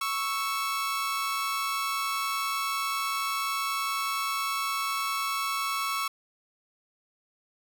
sawtooth tone pair together, 1108.7 / 1318.5 Hz, C#6 / E6, 0 / 0 cents, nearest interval minor third, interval 300 cents, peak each -26 / -28 dBFS, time 0.01-6.08 s, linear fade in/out 5 ms, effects none

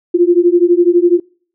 sine beating tone pair, 343.8 / 355.8 Hz, F4 / F4, -27 / +32 cents, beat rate 12 Hz, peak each -10 dBFS, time 0.14-1.2 s, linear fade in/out 10 ms, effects noise-tail reverb RT60 0.5 s tail -26 dB re dry

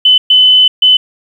sine tone bursts at uneven times, 3021 Hz, F#7, 35 cents sharp, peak -3 dBFS, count 3, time 0.05-0.18 / 0.3-0.68 / 0.82-0.97 s, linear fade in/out 5 ms, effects 7-bit

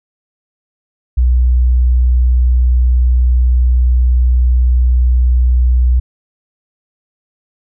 sine tone, 61.74 Hz, B1, in tune, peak -7 dBFS, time 1.17-6 s, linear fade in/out 10 ms, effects none

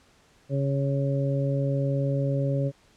harmonic tone, 138.59 Hz, C#3, in tune, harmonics 1 / 2 / 3 / 4, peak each -24 / -32 / -35 / -30 dBFS, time 0.49-2.72 s, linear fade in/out 50 ms, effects pink hiss -60 dBFS RMS until 2.96 s + low-pass 8000 Hz 12 dB/octave

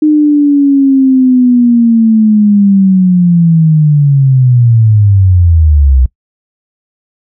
sine linear sweep, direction down, 306.7 to 61.74 Hz, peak -3 dBFS, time 0.02-6.06 s, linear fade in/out 5 ms, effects noise-tail reverb RT60 0.1 s tail -22 dB re dry

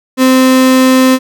35% pulse tone, 259.3 Hz, C4, 15 cents flat, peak -3 dBFS, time 0.17-1.19 s, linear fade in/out 50 ms, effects none

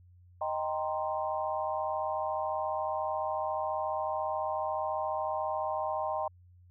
sine chord, C minor seventh, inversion first, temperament equal, 622.3 / 784 / 932.3 / 1046.5 Hz, Eb5 / G5 / Bb5 / C6, 0 / 0 / 0 / 0 cents, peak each -34 / -35 / -37 / -37 dBFS, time 0.41-6.28 s, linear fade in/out 5 ms, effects added 89 Hz sine -55 dBFS peak until 6.7 s

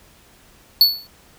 square tone with exponential decay, 4435 Hz, C#8, in tune, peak -6 dBFS, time 0.81-1.07 s, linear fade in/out 1 ms, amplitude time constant 55 ms, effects pink hiss -51 dBFS RMS until 1.38 s

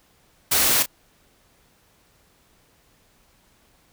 white noise with echo, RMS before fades -19 dBFS, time 0.51-0.83 s, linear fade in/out 10 ms, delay 32 ms, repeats 1, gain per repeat -11 dB, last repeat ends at 0.862 s, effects pink hiss -60 dBFS RMS until 3.92 s

